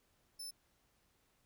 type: tone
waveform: 25% pulse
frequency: 5280 Hz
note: E8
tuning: 2 cents sharp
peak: -39 dBFS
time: 0.39-0.51 s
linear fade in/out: 10 ms
effects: pink hiss -75 dBFS RMS until 1.45 s